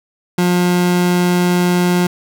30% pulse tone, 177.8 Hz, F3, 31 cents sharp, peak -9 dBFS, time 0.38-2.07 s, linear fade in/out 5 ms, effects none

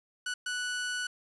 sawtooth tone bursts at uneven times, 1480 Hz, F#6, in tune, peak -28 dBFS, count 2, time 0.26-0.34 / 0.46-1.07 s, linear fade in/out 5 ms, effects resampled to 24000 Hz + 9-bit

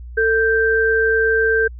sine tone pair together, 447.2 / 1568 Hz, A4 / G6, +28 / 0 cents, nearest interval octave + minor seventh, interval 2172 cents, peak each -16 dBFS, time 0.17-1.68 s, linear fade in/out 10 ms, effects added 60 Hz sine -31 dBFS peak until 1.79 s

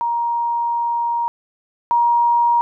sine tone pair in turn, 941 / 946.5 Hz, A#5 / A#5, +16 / +26 cents, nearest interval unison, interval 10 cents, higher second, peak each -17 / -12 dBFS, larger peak second, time 0.01-1.28 / 1.91-2.61 s, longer first, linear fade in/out 0 ms, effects none

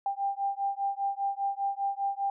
sine beating tone pair, 791 / 796 Hz, G5 / G5, +15 / +26 cents, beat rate 5 Hz, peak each -31 dBFS, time 0.06-2.3 s, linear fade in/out 2 ms, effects none

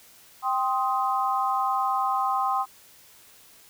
sine chord, C minor, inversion second, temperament just, 784.9 / 1046.5 / 1255.8 Hz, G5 / C6 / Eb6, +2 / 0 / +16 cents, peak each -26 / -26 / -28 dBFS, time 0.42-2.66 s, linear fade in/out 50 ms, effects white hiss -53 dBFS RMS until 3.69 s

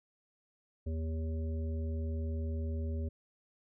harmonic tone, 80 Hz, D#2, 49 cents sharp, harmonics 1 / 3 / 5 / 7, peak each -33 / -43 / -47 / -50 dBFS, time 0.86-3.09 s, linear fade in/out 10 ms, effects none

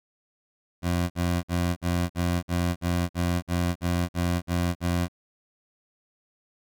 20% pulse tone bursts, 87.4 Hz, F2, 2 cents sharp, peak -18 dBFS, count 13, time 0.82-5.084 s, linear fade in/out 50 ms, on 280 ms, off 52 ms, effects none

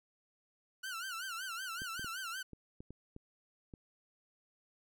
sawtooth tone with vibrato, 1441 Hz, F#6, 46 cents flat, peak -36 dBFS, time 0.83-2.43 s, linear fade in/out 10 ms, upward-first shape sine, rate 5.3 Hz, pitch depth 150 cents each way
clicks, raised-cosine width 3 ms, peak -35 dBFS, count 8, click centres 1.819 / 1.995 / 2.045 / 2.533 / 2.805 / 2.906 / 3.164 / 3.738 s
effects none

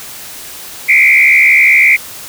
sine tone with frequency modulation, 2217 Hz, C#7, in tune, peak -4 dBFS, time 0.88-1.97 s, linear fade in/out 20 ms, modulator 72.4 Hz, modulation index 2.6, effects white hiss -29 dBFS RMS until 2.28 s

